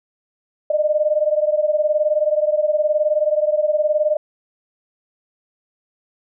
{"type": "beating tone pair", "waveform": "sine", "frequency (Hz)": [600, 619], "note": ["D5", "D#5"], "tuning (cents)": [37, -9], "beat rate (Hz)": 19, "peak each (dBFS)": [-17, -19], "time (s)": [0.7, 4.17], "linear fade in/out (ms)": 5, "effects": []}